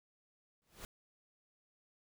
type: noise with exponential growth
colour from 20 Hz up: pink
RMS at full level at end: -45 dBFS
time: 0.62-0.85 s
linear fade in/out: 0 ms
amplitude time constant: 48 ms
effects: none